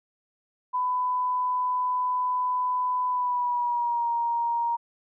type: tone with pitch glide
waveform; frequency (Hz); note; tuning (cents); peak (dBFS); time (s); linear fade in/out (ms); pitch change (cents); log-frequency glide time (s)
sine; 1000 to 938.4; B5 to A#5; +21 to +11; -23; 0.73-4.77; 20; -110; 3.09-4.09
effects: none